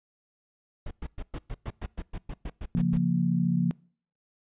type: noise bursts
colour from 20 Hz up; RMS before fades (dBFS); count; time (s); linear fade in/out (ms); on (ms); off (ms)
brown; -34; 14; 0.86-2.976; 5; 49; 110
type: chord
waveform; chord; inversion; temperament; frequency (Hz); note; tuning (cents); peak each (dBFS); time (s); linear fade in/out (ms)
sine; Bb minor; first; just; 139.85 / 174.81 / 233.1; Db3 / F3 / Bb3; +16 / +2 / 0; -29 / -24 / -29; 2.75-3.71; 0
effects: noise-tail reverb RT60 0.5 s tail -25 dB re dry + resampled to 8000 Hz